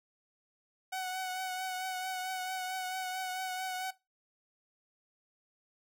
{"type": "tone with vibrato", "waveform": "sawtooth", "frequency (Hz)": 745, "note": "F#5", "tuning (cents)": 12, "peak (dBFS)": -31, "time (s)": [0.92, 3.91], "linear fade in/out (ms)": 10, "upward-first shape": "triangle", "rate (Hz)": 4.5, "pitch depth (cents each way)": 28, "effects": ["noise-tail reverb RT60 0.2 s tail -17 dB re dry"]}